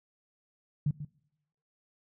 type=tone with echo; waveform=sine; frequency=147 Hz; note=D3; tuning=2 cents sharp; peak=-24 dBFS; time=0.86-0.91 s; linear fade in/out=5 ms; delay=140 ms; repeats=1; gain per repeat=-11 dB; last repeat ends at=1.05 s; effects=noise-tail reverb RT60 0.8 s tail -22 dB re dry